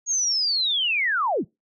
sine linear sweep, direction down, 6680 to 105.1 Hz, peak -20 dBFS, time 0.06-1.45 s, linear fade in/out 50 ms, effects noise-tail reverb RT60 0.2 s tail -24 dB re dry

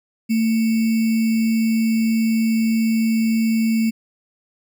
sine tone with sample-and-hold, 224.2 Hz, A3, 33 cents sharp, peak -15 dBFS, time 0.29-3.91 s, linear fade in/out 20 ms, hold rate 2450 Hz, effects none

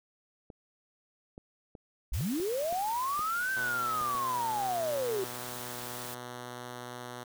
clicks, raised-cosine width 2 ms, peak -32 dBFS, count 9, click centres 0.502 / 1.379 / 1.752 / 2.208 / 2.4 / 2.726 / 3.193 / 4.014 / 4.15 s
sine linear two-way sweep, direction up then down, 38.98 to 1568 to 366.1 Hz, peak -29 dBFS, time 2.12-5.24 s, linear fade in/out 0 ms, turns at 3.52 s
white noise, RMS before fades -43 dBFS, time 2.13-6.15 s, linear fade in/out 10 ms
5% pulse tone, 122.9 Hz, B2, 8 cents flat, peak -29 dBFS, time 3.56-7.24 s, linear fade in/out 10 ms
effects none

